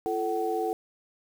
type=tone cluster; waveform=sine; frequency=340.9 / 439.4 / 755 Hz; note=F4 / A4 / F#5; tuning=-42 / -2 / +35 cents; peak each=-32 / -29 / -30 dBFS; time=0.06-0.73 s; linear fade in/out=0 ms; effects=8-bit